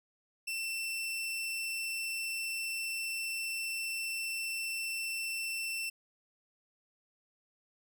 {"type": "tone", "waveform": "sawtooth", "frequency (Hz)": 2685, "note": "E7", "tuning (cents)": 31, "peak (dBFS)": -31, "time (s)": [0.47, 5.9], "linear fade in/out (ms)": 10, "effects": []}